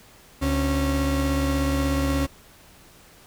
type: tone pair together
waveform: 35% pulse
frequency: 72.66 / 274.1 Hz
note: D2 / C#4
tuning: -18 / -19 cents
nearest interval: octave + major seventh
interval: 2299 cents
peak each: -22 dBFS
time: 0.41-2.27 s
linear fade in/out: 20 ms
effects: pink hiss -51 dBFS RMS until 3.26 s